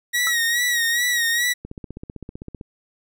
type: tone with vibrato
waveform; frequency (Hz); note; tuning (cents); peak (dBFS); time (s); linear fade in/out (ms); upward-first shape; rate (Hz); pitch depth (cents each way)
sawtooth; 1900; A#6; +33; -15; 0.13-1.54; 20; sine; 2.4; 56
type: tone with exponential decay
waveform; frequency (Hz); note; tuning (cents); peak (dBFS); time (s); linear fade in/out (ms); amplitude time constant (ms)
square; 1318.5; E6; 0; -22; 0.27-0.35; 0; 16
type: click train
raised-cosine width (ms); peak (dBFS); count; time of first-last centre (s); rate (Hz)
3; -21; 16; 1.65-2.612; 15.6
effects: none